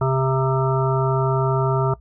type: harmonic tone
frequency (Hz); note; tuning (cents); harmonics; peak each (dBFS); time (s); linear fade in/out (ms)
132.5; C3; +22; 1 / 3 / 5 / 7 / 9 / 10; -19 / -24 / -26 / -27 / -29 / -29; 0.01-1.94; 5
effects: noise-tail reverb RT60 0.1 s tail -20 dB re dry + added 60 Hz sine -44 dBFS peak until 2 s